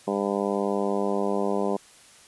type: harmonic tone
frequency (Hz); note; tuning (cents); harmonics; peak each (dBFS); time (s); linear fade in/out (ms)
100.4; G2; +42; 2 / 3 / 4 / 5 / 6 / 7 / 8 / 9 / 10; -29 / -33 / -28 / -31 / -32 / -34 / -37 / -37 / -37; 0.07-1.77; 10
effects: white hiss -52 dBFS RMS until 2.27 s + resampled to 24000 Hz